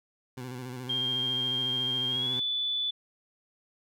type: tone with vibrato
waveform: 20% pulse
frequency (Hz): 126.1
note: B2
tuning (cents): +36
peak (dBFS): -32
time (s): 0.37-2.4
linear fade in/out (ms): 5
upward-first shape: square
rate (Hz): 14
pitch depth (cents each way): 46
type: tone with pitch glide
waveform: sine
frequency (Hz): 3206 to 3476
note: G7 to A7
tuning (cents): +38 to -22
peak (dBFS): -27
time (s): 0.89-2.91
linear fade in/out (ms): 10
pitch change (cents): +140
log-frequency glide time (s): 2.09-2.37
effects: none